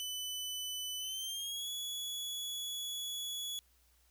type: tone with pitch glide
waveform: sawtooth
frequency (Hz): 3000 to 3387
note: F#7 to G#7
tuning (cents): +23 to +33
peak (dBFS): -35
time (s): 0-3.59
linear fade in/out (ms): 0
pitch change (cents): +210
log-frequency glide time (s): 0.99-1.69
effects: added 60 Hz sine -69 dBFS peak until 4.1 s + white hiss -71 dBFS RMS until 4.1 s